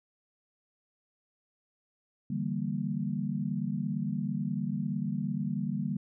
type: chord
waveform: sine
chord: E half-diminished seventh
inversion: third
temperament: equal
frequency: 146.83 / 164.81 / 196 / 233.1 Hz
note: D3 / E3 / G3 / Bb3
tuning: 0 / 0 / 0 / 0 cents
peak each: -35 / -38 / -33 / -35 dBFS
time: 2.3-5.97 s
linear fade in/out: 5 ms
effects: none